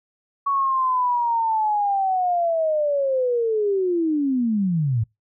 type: linear sweep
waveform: sine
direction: down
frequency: 1122 to 103.83 Hz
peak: -18 dBFS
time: 0.46-5.04 s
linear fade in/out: 10 ms
effects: noise-tail reverb RT60 0.2 s tail -26 dB re dry